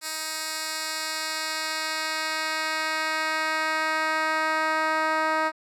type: tone with band-pass filter sweep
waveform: 10% pulse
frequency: 314.7 Hz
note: D#4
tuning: 20 cents sharp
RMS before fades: -27 dBFS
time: 0.01-5.52 s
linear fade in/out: 50 ms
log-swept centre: 7600 to 1100 Hz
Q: 0.76
effects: none